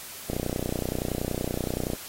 click train, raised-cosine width 2 ms, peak -15 dBFS, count 51, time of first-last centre 0.3-1.934 s, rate 30.6 Hz, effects white hiss -41 dBFS RMS until 2.08 s + AAC 48 kbps

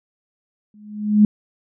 sine tone with exponential growth, 210 Hz, G#3, 19 cents sharp, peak -6 dBFS, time 0.74-1.25 s, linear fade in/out 2 ms, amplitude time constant 110 ms, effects none

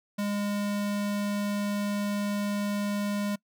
square tone, 204.4 Hz, G#3, 27 cents flat, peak -28 dBFS, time 0.18-3.36 s, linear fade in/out 10 ms, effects noise-tail reverb RT60 0.1 s tail -24 dB re dry

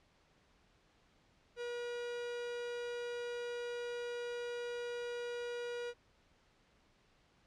45% pulse tone, 480.6 Hz, B4, 47 cents flat, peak -39 dBFS, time 1.56-5.94 s, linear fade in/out 50 ms, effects pink hiss -70 dBFS RMS until 7.46 s + low-pass 5000 Hz 12 dB/octave

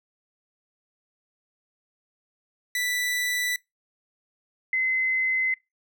sawtooth / sine tone pair in turn, 1975.5 / 2050 Hz, B6 / C7, 0 / -36 cents, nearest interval minor second, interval 64 cents, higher second, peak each -21 dBFS, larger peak neither, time 2.75-3.56 / 4.73-5.54 s, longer neither, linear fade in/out 2 ms, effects noise-tail reverb RT60 0.2 s tail -24 dB re dry

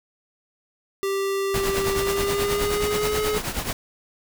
square tone with pitch glide, 392 to 425 Hz, G4 to G#4, 0 to +40 cents, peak -23 dBFS, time 1.03-3.38 s, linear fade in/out 0 ms, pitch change +140 cents, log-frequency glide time 1.96-3.18 s
pink noise with tremolo, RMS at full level -25 dBFS, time 1.54-3.73 s, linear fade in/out 2 ms, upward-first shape triangle, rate 9.4 Hz, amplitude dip 75%
effects none

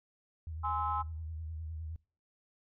sine tone with vibrato, 79.8 Hz, D#2, 44 cents sharp, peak -38 dBFS, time 0.47-1.96 s, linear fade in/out 0 ms, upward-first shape sine, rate 9.8 Hz, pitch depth 58 cents each way
sine chord, Ab augmented, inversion none, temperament just, 830.6 / 1038.3 / 1297.8 Hz, Ab5 / C6 / E6, 0 / -14 / -27 cents, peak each -35 dBFS, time 0.63-1.03 s, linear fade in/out 20 ms
effects noise-tail reverb RT60 0.4 s tail -24 dB re dry + tanh soft clip ceiling -20 dBFS

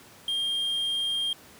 triangle tone, 3209 Hz, G7, 40 cents sharp, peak -24 dBFS, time 0.28-1.33 s, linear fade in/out 2 ms, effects pink hiss -51 dBFS RMS until 1.59 s + high-pass 100 Hz 12 dB/octave

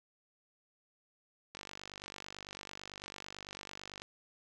click train, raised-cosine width 0.2 ms, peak -27 dBFS, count 122, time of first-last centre 1.55-4.019 s, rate 49 Hz, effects none

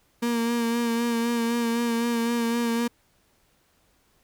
35% pulse tone with vibrato, 234 Hz, A#3, 7 cents sharp, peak -21 dBFS, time 0.22-2.88 s, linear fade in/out 10 ms, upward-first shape sine, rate 3.9 Hz, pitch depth 27 cents each way, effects pink hiss -65 dBFS RMS until 4.23 s

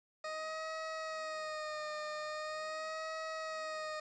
20% pulse tone with vibrato, 622.3 Hz, D#5, in tune, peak -34 dBFS, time 0.24-4 s, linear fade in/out 5 ms, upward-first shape sine, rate 0.42 Hz, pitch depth 41 cents each way, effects resampled to 16000 Hz + 10-bit

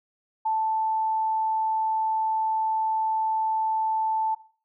sine tone, 880 Hz, A5, in tune, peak -22 dBFS, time 0.45-4.35 s, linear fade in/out 10 ms, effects noise-tail reverb RT60 0.4 s tail -17 dB re dry

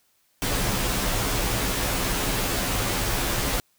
pink noise with comb filter, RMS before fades -25 dBFS, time 0.42-3.6 s, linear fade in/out 0 ms, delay 13 ms, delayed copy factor -0.8, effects white hiss -66 dBFS RMS until 3.78 s

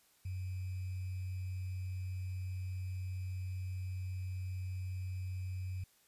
sine tone with sample-and-hold, 92.5 Hz, F#2, in tune, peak -37 dBFS, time 0.25-5.84 s, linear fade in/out 5 ms, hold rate 2450 Hz, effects white hiss -69 dBFS RMS until 6.07 s + resampled to 32000 Hz

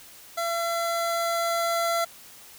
25% pulse tone with level ramp, 677 Hz, E5, 46 cents sharp, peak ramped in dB -22 to -19 dBFS, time 0.37-2.05 s, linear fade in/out 10 ms, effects white hiss -48 dBFS RMS until 2.58 s

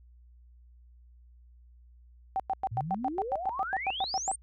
sine tone bursts, 771 Hz, G5, 29 cents flat, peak -26 dBFS, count 15, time 2.36-4.315 s, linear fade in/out 0 ms, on 37 ms, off 100 ms
sine exponential sweep, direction up, 105.2 to 9090 Hz, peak -33 dBFS, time 2.71-4.36 s, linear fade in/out 10 ms
effects added 60 Hz sine -53 dBFS peak until 4.42 s

